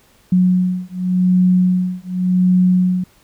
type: beating tone pair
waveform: sine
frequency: 182 / 182.88 Hz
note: F#3 / F#3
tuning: -28 / -20 cents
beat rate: 0.88 Hz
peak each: -15 dBFS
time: 0.32-3.04 s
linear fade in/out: 5 ms
effects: pink hiss -53 dBFS RMS until 3.23 s